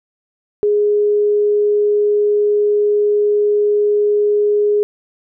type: tone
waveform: sine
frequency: 415.3 Hz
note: G#4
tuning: in tune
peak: -11 dBFS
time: 0.63-4.83 s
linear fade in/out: 0 ms
effects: none